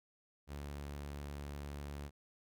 sawtooth tone, 71.8 Hz, D2, 39 cents flat, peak -39 dBFS, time 0.47-2.11 s, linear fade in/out 50 ms, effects none

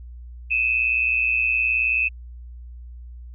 sine tone pair together, 2518 / 2637 Hz, D#7 / E7, +20 / 0 cents, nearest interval minor second, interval 80 cents, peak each -21 dBFS, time 0.5-2.09 s, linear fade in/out 20 ms, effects added 60 Hz sine -36 dBFS peak until 3.34 s

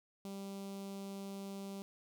sawtooth tone with notch filter, 196.7 Hz, G3, 6 cents sharp, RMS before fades -45 dBFS, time 0.25-1.82 s, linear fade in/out 0 ms, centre 1700 Hz, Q 0.82, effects none

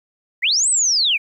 sine linear two-way sweep, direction up then down, 1792 to 8372 to 2230 Hz, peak -14 dBFS, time 0.42-1.18 s, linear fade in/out 20 ms, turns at 0.69 s, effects 9-bit

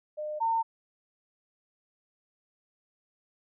sine tone pair in turn, 606 / 908 Hz, D#5 / A#5, -46 / -46 cents, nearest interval perfect fifth, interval 700 cents, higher second, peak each -32 / -24 dBFS, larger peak second, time 0.17-0.4 / 0.4-0.63 s, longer neither, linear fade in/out 20 ms, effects none

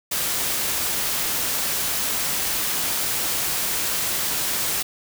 white noise, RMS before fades -24 dBFS, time 0.11-4.83 s, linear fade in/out 10 ms, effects none

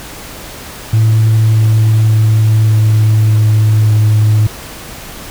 sine tone with pitch steps, 110.4 / 109.76 / 109.13 / 108.5 / 107.88 / 107.26 Hz, A2 / A2 / A2 / A2 / A2 / A2, +6 / -4 / -14 / -24 / -34 / -44 cents, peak -4 dBFS, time 0.93-4.47 s, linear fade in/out 5 ms, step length 590 ms, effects tanh soft clip ceiling -4 dBFS + pink hiss -29 dBFS RMS until 5.3 s

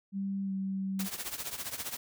sine tone with pitch glide, 196 to 192.63 Hz, G3 to G3, 0 to -30 cents, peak -31 dBFS, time 0.12-1.09 s, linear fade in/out 50 ms, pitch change -30 cents, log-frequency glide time 0.44-0.52 s
white noise with tremolo, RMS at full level -35 dBFS, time 0.99-1.97 s, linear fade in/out 5 ms, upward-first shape triangle, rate 15 Hz, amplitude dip 85%
effects none

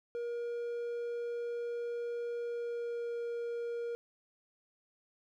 triangle tone with pitch glide, 474.3 to 471.3 Hz, A#4 to A#4, +30 to +19 cents, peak -33 dBFS, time 0.15-3.95 s, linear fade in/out 0 ms, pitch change -11 cents, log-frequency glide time 2.38-3.2 s, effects none

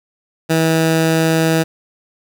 15% pulse tone, 161.8 Hz, E3, 32 cents flat, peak -6 dBFS, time 0.49-1.64 s, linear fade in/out 20 ms, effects none

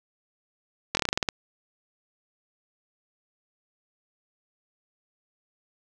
slowing click train, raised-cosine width 0.2 ms, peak -6 dBFS, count 10, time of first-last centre 0.95-1.288 s, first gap 21 ms, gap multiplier 1.14, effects none

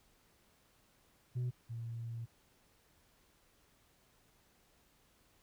sine tone pair in turn, 124 / 116.01 Hz, B2 / A#2, +7 / -8 cents, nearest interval minor second, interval 115 cents, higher first, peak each -31 / -39 dBFS, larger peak first, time 1.35-1.51 / 1.69-2.26 s, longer second, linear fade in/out 20 ms, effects tanh soft clip ceiling -33 dBFS + pink hiss -70 dBFS RMS until 5.42 s

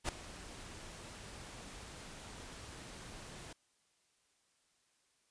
pink noise with ADSR envelope, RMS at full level -34 dBFS, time 0.04-3.53 s, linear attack 48 ms, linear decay 3 ms, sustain -16 dB, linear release 4 ms, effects white hiss -75 dBFS RMS until 5.3 s + resampled to 22050 Hz

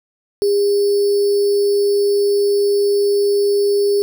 sine tone with sample-and-hold, 404.7 Hz, G#4, 45 cents flat, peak -12 dBFS, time 0.42-4.02 s, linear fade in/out 0 ms, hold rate 4900 Hz, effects none

